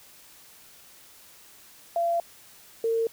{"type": "tone pair in turn", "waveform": "sine", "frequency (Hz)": [682, 455.2], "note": ["F5", "A#4"], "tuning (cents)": [-41, -41], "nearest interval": "perfect fifth", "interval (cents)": 700, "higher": "first", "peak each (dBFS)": -22, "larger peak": "neither", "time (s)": [[1.96, 2.2], [2.84, 3.07]], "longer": "first", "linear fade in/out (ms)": 2, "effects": ["white hiss -52 dBFS RMS until 3.12 s"]}